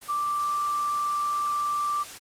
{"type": "tone in noise", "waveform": "sine", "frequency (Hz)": 1174.7, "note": "D6", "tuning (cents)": 0, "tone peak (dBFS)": -24, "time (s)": [0.08, 2.04], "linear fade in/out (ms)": 20, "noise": "white", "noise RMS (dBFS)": -41, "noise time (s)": [0.01, 2.19], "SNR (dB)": 14, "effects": ["low-pass 11000 Hz 12 dB/octave", "Opus 32 kbps"]}